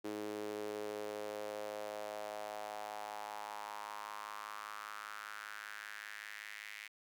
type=tone with high-pass filter sweep; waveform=sawtooth; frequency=105.1 Hz; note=G#2; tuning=21 cents sharp; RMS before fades=-45 dBFS; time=0.04-6.88 s; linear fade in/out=10 ms; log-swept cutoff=350 to 2100 Hz; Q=3.8; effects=none